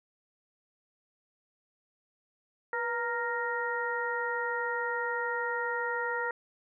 harmonic tone with a mistuned harmonic, 466.2 Hz, A#4, in tune, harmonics 1 / 2 / 3 / 4, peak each -35 / -35 / -35 / -35 dBFS, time 2.73-6.31 s, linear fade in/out 2 ms, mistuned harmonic 1, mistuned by +70 cents, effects none

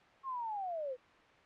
sine linear sweep, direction down, 1096 to 483 Hz, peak -36 dBFS, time 0.23-0.97 s, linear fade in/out 50 ms, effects white hiss -61 dBFS RMS until 1.45 s + low-pass 2000 Hz 12 dB/octave

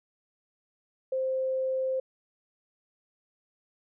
sine tone, 523.3 Hz, C5, in tune, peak -26 dBFS, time 1.12-2 s, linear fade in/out 5 ms, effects none

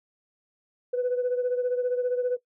sine beating tone pair, 493.9 / 508.9 Hz, B4 / C5, 0 / -48 cents, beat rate 15 Hz, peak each -23 / -30 dBFS, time 0.93-2.37 s, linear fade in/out 10 ms, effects noise-tail reverb RT60 0.1 s tail -17 dB re dry + tanh soft clip ceiling -19 dBFS

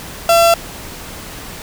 35% pulse tone, 675 Hz, E5, 41 cents sharp, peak -6 dBFS, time 0.29-0.54 s, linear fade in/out 2 ms, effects pink hiss -31 dBFS RMS until 1.62 s

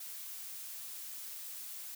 blue noise, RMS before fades -45 dBFS, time 0-1.95 s, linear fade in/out 5 ms, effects none

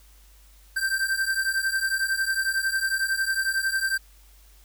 square beating tone pair, 1561 / 1572 Hz, G6 / G6, -8 / +4 cents, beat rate 11 Hz, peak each -28 / -26 dBFS, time 0.76-3.98 s, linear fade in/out 10 ms, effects added 50 Hz sine -51 dBFS peak until 4.64 s + white hiss -58 dBFS RMS until 4.64 s

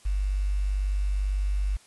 sine tone with quantisation, 49 Hz, G1, in tune, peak -23 dBFS, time 0.05-1.77 s, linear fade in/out 10 ms, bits 8, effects white hiss -56 dBFS RMS until 1.86 s + resampled to 24000 Hz

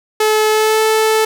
sawtooth tone with pitch glide, 431.2 to 438 Hz, A4 to A4, -35 to -8 cents, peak -7 dBFS, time 0.2-1.25 s, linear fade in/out 5 ms, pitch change +27 cents, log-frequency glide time 0.5-0.81 s, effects none

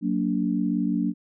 sine chord, Gb augmented, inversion none, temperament just, 185 / 231.2 / 289.1 Hz, Gb3 / Bb3 / D4, 0 / -14 / -27 cents, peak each -26 dBFS, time 0.01-1.14 s, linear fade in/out 50 ms, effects none

